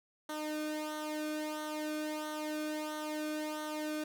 sawtooth tone with flanger, 305.5 Hz, D#4, 32 cents flat, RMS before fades -38 dBFS, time 0.29-4.04 s, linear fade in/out 5 ms, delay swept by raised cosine 0.4 to 1.03 ms, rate 1.5 Hz, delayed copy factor -0.75, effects none

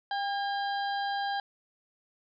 harmonic tone with a mistuned harmonic, 799 Hz, G5, 33 cents sharp, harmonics 1 / 2 / 4 / 5 / 6, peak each -30 / -36 / -42 / -44 / -46 dBFS, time 0.11-1.4 s, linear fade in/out 2 ms, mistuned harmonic 2, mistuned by +26 cents, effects none

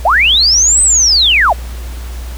sine linear two-way sweep, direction up then down, 584 to 8260 to 584 Hz, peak -6 dBFS, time 0.05-1.53 s, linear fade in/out 5 ms, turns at 0.82 s, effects added 60 Hz sine -21 dBFS peak until 2.37 s + pink hiss -34 dBFS RMS until 2.37 s

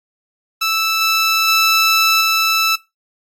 15% pulse tone with level steps, 1318.5 Hz, E6, in tune, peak -9 / -7 / -5 / -7 dBFS, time 0.61-2.76 s, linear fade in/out 10 ms, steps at 1.01 / 1.48 / 2.21 s, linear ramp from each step 2 ms, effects noise-tail reverb RT60 0.2 s tail -17 dB re dry + AAC 64 kbps

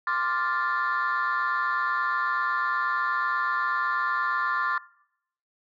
sine chord, D minor seventh, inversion third, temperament equal, 1046.5 / 1174.7 / 1396.9 / 1760 Hz, C6 / D6 / F6 / A6, 0 / 0 / 0 / 0 cents, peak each -28 dBFS, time 0.07-4.78 s, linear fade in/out 2 ms, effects noise-tail reverb RT60 0.7 s tail -20 dB re dry + tanh soft clip ceiling -18 dBFS

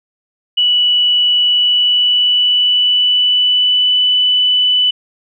sine tone with pitch glide, 2950 to 2988 Hz, F#7 to F#7, -6 to +16 cents, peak -9 dBFS, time 0.57-4.91 s, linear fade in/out 10 ms, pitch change +22 cents, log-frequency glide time 1.45-4.01 s, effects none

